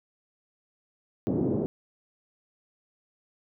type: band-pass noise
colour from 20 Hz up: white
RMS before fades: -27 dBFS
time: 1.27-1.66 s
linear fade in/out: 0 ms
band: 110 to 410 Hz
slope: 24 dB/octave
effects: none